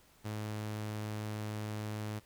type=tone; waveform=sawtooth; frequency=106.6 Hz; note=G#2; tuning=46 cents sharp; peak=-33 dBFS; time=0.24-2.2 s; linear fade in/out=20 ms; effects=pink hiss -64 dBFS RMS until 2.25 s